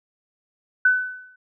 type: tone with exponential decay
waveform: sine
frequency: 1504 Hz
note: F#6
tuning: 28 cents sharp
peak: -11 dBFS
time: 0.85-1.36 s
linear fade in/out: 5 ms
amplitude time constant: 110 ms
effects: none